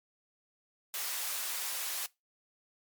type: high-pass noise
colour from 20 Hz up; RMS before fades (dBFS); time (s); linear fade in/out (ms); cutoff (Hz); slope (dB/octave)
white; -36; 0.94-2.06; 0; 720; 12
effects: noise-tail reverb RT60 0.2 s tail -21 dB re dry + MP3 96 kbps